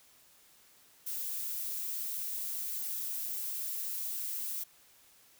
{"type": "noise", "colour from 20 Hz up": "violet", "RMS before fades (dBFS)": -37, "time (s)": [1.06, 4.64], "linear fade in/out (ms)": 10, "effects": ["white hiss -62 dBFS RMS until 5.39 s"]}